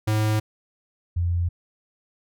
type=tone pair in turn; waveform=square / sine; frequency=107.8 / 86.66 Hz; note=A2 / F2; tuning=-35 / -13 cents; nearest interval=major third; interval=378 cents; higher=first; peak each=-20 dBFS; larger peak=neither; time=0.07-0.4 / 1.16-1.49 s; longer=neither; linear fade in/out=10 ms; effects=none